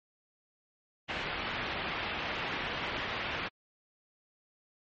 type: low-pass noise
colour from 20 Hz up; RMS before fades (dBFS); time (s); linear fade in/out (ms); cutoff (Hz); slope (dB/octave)
white; -36; 1.08-3.49; 20; 3000; 24
effects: MP3 32 kbps